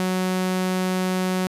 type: tone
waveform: sawtooth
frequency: 185 Hz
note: F#3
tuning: in tune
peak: -17 dBFS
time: 0-1.47 s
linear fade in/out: 0 ms
effects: resampled to 32000 Hz